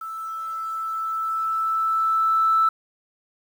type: tone with level ramp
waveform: sine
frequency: 1318.5 Hz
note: E6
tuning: in tune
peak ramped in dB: -30 to -14 dBFS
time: 0.01-2.69 s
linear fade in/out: 5 ms
effects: tanh soft clip ceiling -10 dBFS + 8-bit